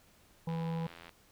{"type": "harmonic tone", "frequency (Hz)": 164.81, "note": "E3", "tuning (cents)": 0, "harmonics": [1, 3, 5, 6], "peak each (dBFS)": [-33, -43, -47, -49], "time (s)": [0.47, 0.87], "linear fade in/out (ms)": 5}
{"type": "click train", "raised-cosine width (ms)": 0.3, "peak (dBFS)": -33, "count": 52, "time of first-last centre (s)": [0.49, 1.093], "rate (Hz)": 84.6}
{"effects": ["pink hiss -64 dBFS RMS until 1.31 s"]}